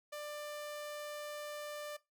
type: tone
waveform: sawtooth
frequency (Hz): 593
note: D5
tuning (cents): +17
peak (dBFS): -38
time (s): 0.12-1.97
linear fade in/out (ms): 10
effects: noise-tail reverb RT60 0.2 s tail -19 dB re dry